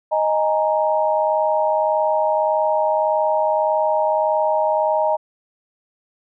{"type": "chord", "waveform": "sine", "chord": "D# suspended fourth", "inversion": "none", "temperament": "equal", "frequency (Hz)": [622.3, 830.6, 932.3], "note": ["D#5", "G#5", "A#5"], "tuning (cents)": [0, 0, 0], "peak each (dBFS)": [-18, -22, -21], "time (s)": [0.11, 5.17], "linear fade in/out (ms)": 20, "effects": []}